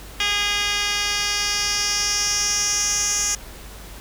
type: tone with band-pass filter sweep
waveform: 10% pulse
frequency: 410 Hz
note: G#4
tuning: 22 cents flat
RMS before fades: -22 dBFS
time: 0.2-3.35 s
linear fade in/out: 2 ms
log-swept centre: 3600 to 6700 Hz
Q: 3.2
effects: added 50 Hz sine -39 dBFS peak until 4 s + pink hiss -41 dBFS RMS until 4 s